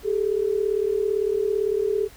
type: tone pair together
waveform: sine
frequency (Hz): 395.5 / 433.3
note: G4 / A4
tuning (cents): +15 / -27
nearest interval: major second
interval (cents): 158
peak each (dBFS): -23 / -23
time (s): 0.03-2.09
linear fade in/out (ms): 50
effects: added 50 Hz sine -49 dBFS peak until 2.16 s + pink hiss -49 dBFS RMS until 2.16 s